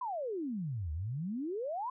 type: exponential two-way sweep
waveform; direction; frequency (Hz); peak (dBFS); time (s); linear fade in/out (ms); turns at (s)
sine; down then up; 1046.5 to 72.9 to 1046.5; -34; 0.01-1.9; 5; 0.92
effects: none